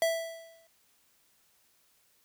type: tone with exponential decay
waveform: square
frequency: 659.3 Hz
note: E5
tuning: in tune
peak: -23 dBFS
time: 0.02-0.67 s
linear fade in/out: 1 ms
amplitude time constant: 140 ms
effects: white hiss -68 dBFS RMS until 2.24 s